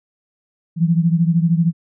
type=beating tone pair; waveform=sine; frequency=164.81 / 177.81 Hz; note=E3 / F3; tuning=0 / +31 cents; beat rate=13 Hz; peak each=-14 / -18 dBFS; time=0.76-1.73 s; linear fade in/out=50 ms; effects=none